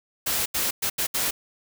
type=noise bursts at uneven times; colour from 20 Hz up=white; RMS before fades=-25 dBFS; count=5; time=0.26-0.46 / 0.54-0.71 / 0.82-0.9 / 0.98-1.07 / 1.14-1.31 s; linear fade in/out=10 ms; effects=none